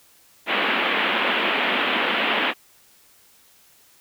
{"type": "band-pass noise", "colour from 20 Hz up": "white", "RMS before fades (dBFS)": -22, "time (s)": [0.46, 2.54], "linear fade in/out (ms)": 50, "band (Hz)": [200, 3200], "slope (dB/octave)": 48, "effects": ["white hiss -55 dBFS RMS until 4 s"]}